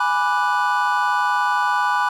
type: chord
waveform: triangle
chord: G# half-diminished seventh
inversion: none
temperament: equal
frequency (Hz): 830.6 / 987.8 / 1174.7 / 1480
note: G#5 / B5 / D6 / F#6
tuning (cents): 0 / 0 / 0 / 0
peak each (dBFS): -21 / -19 / -22 / -21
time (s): 0-2.09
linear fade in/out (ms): 5
effects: none